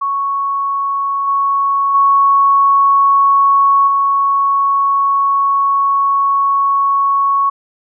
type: tone with level steps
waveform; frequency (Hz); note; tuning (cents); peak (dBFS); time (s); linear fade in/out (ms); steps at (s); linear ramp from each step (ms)
sine; 1108.7; C#6; 0; -14 / -11 / -7 / -10; 0.01-7.5; 10; 1.27 / 1.94 / 3.87; 10
effects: none